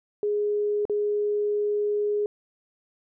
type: tone with dropouts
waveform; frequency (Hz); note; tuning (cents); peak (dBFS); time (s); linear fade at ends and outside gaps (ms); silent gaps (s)
sine; 415.3; G#4; 0; -22; 0.23-2.26; 1; 0.853-0.897
effects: none